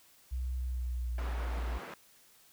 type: tone with pitch glide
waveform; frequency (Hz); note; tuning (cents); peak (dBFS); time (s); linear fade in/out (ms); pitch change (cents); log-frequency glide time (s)
sine; 63.2 to 58.63; B1 to A#1; +41 to +11; -32; 0.31-1.79; 20; -130; 0.58-1.42
type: band-pass noise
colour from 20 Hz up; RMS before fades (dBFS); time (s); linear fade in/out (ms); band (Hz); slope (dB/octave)
white; -45; 1.18-1.94; 2; 160 to 1300; 12
effects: white hiss -62 dBFS RMS until 2.52 s